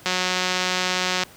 click train, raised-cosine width 0.2 ms, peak -5 dBFS, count 216, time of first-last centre 0.06-1.235 s, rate 183 Hz, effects pink hiss -47 dBFS RMS until 1.36 s + high-pass 80 Hz 12 dB/octave

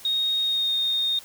sine tone with pitch glide, 3729 to 3688 Hz, A#7 to A#7, 0 to -19 cents, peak -21 dBFS, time 0.05-1.19 s, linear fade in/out 2 ms, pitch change -19 cents, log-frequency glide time 0.42-0.73 s, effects white hiss -46 dBFS RMS until 1.24 s

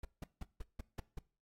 brown noise bursts, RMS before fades -41 dBFS, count 7, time 0.03-1.19 s, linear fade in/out 5 ms, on 20 ms, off 170 ms, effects noise-tail reverb RT60 0.4 s tail -21 dB re dry + AAC 48 kbps

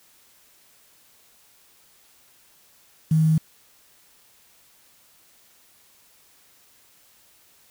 sine tone with quantisation, 158.1 Hz, D#3, 28 cents sharp, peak -15 dBFS, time 3.11-3.38 s, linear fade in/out 5 ms, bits 7, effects white hiss -57 dBFS RMS until 7.7 s

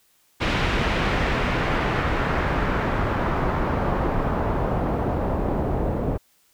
pink noise with low-pass filter sweep, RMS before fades -23 dBFS, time 0.4-6.18 s, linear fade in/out 20 ms, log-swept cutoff 2900 to 590 Hz, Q 1.1, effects white hiss -62 dBFS RMS until 6.53 s

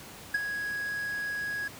triangle tone with ADSR envelope, 1661.2 Hz, G#6, in tune, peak -20 dBFS, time 0.34-1.68 s, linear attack 7 ms, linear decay 26 ms, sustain -9 dB, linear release 5 ms, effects pink hiss -46 dBFS RMS until 1.79 s + high-pass 80 Hz 12 dB/octave

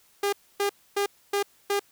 sawtooth tone bursts, 403.4 Hz, G4, 50 cents sharp, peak -19 dBFS, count 5, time 0.23-1.795 s, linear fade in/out 5 ms, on 97 ms, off 270 ms, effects white hiss -61 dBFS RMS until 1.91 s

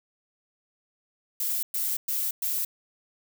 violet noise bursts, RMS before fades -28 dBFS, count 4, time 1.4-2.65 s, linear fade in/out 5 ms, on 230 ms, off 110 ms, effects none

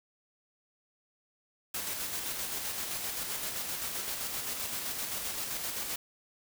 white noise with tremolo, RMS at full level -35 dBFS, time 1.74-5.96 s, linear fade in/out 5 ms, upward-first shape square, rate 7.7 Hz, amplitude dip 30%, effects none

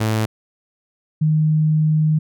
sawtooth / sine tone pair in turn, 109.6 / 155 Hz, A2 / D#3, -6 / -6 cents, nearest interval tritone, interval 600 cents, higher second, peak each -13 dBFS, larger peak neither, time 0-0.26 / 1.21-2.19 s, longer second, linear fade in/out 10 ms, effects none

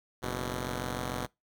5% pulse tone pair together, 46.71 / 124.7 Hz, F#1 / B2, +17 / +17 cents, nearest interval octave + perfect fourth, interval 1700 cents, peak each -24 dBFS, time 0.22-1.27 s, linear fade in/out 20 ms, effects noise-tail reverb RT60 0.2 s tail -24 dB re dry

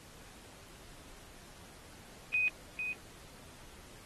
sine tone with echo, 2500 Hz, D#7, 8 cents sharp, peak -27 dBFS, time 2.34-2.48 s, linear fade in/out 0 ms, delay 450 ms, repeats 1, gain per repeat -7 dB, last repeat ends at 2.93 s, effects pink hiss -55 dBFS RMS until 4.05 s + AAC 32 kbps

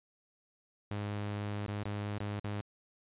sawtooth tone with dropouts, 103.1 Hz, G#2, 12 cents flat, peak -31 dBFS, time 0.91-2.61 s, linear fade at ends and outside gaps 0 ms, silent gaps 1.663-1.682 / 1.834-1.855 / 2.183-2.204 / 2.396-2.444 s, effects resampled to 8000 Hz

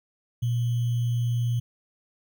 sine tone with sample-and-hold, 119.4 Hz, A#2, 42 cents sharp, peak -22 dBFS, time 0.42-1.6 s, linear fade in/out 10 ms, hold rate 3150 Hz, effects none

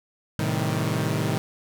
sawtooth chord, A half-diminished seventh, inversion none, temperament equal with one note detuned, 110 / 130.81 / 157.28 / 196 Hz, A2 / C3 / Eb3 / G3, 0 / 0 / +19 / 0 cents, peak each -24 / -25 / -23 / -28 dBFS, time 0.39-1.38 s, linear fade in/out 0 ms, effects none

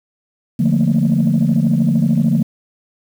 sine chord, Bb major seventh, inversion first, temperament equal, 146.83 / 174.61 / 220 / 233.1 Hz, D3 / F3 / A3 / Bb3, 0 / 0 / 0 / 0 cents, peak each -16 dBFS, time 0.59-2.43 s, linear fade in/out 10 ms, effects tanh soft clip ceiling -6 dBFS + 7-bit

